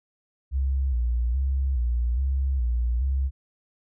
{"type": "tone with vibrato", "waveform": "sine", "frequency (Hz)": 63.2, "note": "B1", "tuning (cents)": 41, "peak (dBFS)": -21, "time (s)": [0.51, 3.31], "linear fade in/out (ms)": 50, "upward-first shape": "square", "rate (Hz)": 1.2, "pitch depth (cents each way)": 100, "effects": []}